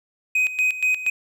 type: tone with tremolo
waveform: triangle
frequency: 2511 Hz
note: D#7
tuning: 15 cents sharp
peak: -15 dBFS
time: 0.35-1.1 s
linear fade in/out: 5 ms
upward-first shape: square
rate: 4.2 Hz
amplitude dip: 75%
effects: none